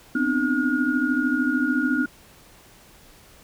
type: tone cluster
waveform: sine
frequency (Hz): 249.9 / 263.4 / 302.6 / 1434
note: B3 / C4 / D#4 / F6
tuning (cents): +21 / +12 / -48 / +45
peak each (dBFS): -25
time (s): 0.15-2.06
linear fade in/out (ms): 5
effects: pink hiss -51 dBFS RMS until 3.43 s